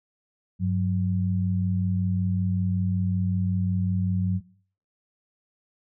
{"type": "tone pair together", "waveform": "sine", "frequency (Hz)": [97.45, 182.8], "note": ["G2", "F#3"], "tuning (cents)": [-10, -21], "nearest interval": "major seventh", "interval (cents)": 1089, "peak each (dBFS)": -24, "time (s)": [0.59, 4.41], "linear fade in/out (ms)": 50, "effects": ["noise-tail reverb RT60 0.5 s tail -20 dB re dry"]}